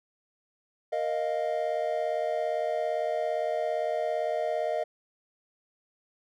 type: chord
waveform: triangle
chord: Bb suspended fourth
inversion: none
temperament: just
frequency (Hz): 466.2 / 621.6 / 699.2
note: Bb4 / Eb5 / F5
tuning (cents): 0 / -2 / +2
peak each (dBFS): -32 / -27 / -30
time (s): 0.92-4.84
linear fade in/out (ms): 10
effects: none